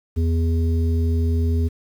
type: harmonic tone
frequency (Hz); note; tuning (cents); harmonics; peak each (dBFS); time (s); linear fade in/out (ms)
82.41; E2; 0; 1 / 3 / 5; -17 / -27 / -31; 0.16-1.69; 20
effects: 8-bit